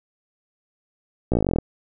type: slowing click train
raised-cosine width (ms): 2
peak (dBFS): -7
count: 14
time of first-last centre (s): 1.32-1.586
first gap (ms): 16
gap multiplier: 1.04
effects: none